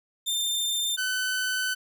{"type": "tone pair in turn", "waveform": "sawtooth", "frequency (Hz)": [3593, 1510.7], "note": ["A7", "F#6"], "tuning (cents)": [36, 36], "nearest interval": "octave + minor third", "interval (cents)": 1500, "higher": "first", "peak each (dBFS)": -22, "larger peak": "neither", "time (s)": [[0.26, 0.97], [0.97, 1.75]], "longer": "second", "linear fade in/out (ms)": 20, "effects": []}